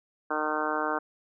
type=harmonic tone; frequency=153.2 Hz; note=D#3; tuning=27 cents flat; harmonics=2 / 3 / 4 / 5 / 6 / 7 / 8 / 9 / 10; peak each=-35 / -35 / -35 / -35 / -35 / -35 / -35 / -35 / -35 dBFS; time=0.3-0.99 s; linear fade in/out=10 ms; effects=none